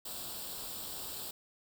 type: noise with comb filter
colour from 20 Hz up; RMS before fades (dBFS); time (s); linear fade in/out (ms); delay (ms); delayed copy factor
white; -42; 0.05-1.31; 5; 0.24; +0.7
effects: none